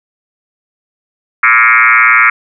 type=tone with frequency modulation; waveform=sine; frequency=1760 Hz; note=A6; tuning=in tune; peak=-4 dBFS; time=1.43-2.3 s; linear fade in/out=5 ms; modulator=117 Hz; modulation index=4.9; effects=none